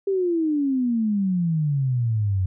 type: exponential sweep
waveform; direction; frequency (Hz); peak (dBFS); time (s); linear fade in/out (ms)
sine; down; 399.1 to 91.1; -19; 0.07-2.46; 5
effects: none